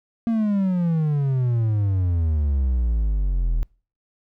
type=exponential sweep; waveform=triangle; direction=down; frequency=233.1 to 38.89 Hz; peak=-16 dBFS; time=0.27-3.63 s; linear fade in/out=0 ms; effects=noise-tail reverb RT60 0.4 s tail -26 dB re dry